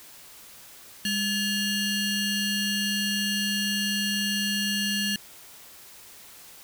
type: ring-modulated tone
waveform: 25% pulse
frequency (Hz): 1513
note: F#6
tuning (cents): +38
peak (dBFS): -18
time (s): 1.05-5.16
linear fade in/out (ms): 2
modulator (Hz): 1310
effects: white hiss -48 dBFS RMS until 6.63 s